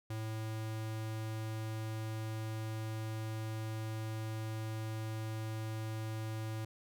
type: tone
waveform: square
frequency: 110 Hz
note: A2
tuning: in tune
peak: -38 dBFS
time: 0.1-6.65 s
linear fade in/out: 5 ms
effects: none